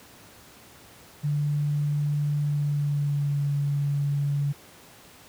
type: tone with pitch glide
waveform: sine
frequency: 146.6 to 142.76 Hz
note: D3 to D3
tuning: -3 to -49 cents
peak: -22 dBFS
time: 1.23-4.53 s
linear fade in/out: 20 ms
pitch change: -46 cents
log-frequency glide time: 2.4-3.42 s
effects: pink hiss -50 dBFS RMS until 5.28 s + high-pass 80 Hz 12 dB/octave